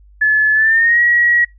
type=tone with pitch glide; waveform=sine; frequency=1722 to 1910.7 Hz; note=A6 to A#6; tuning=-38 to +42 cents; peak=-9 dBFS; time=0.21-1.45 s; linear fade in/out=10 ms; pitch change=+180 cents; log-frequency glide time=0.54-1.01 s; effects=noise-tail reverb RT60 0.2 s tail -26 dB re dry + added 50 Hz sine -42 dBFS peak until 1.58 s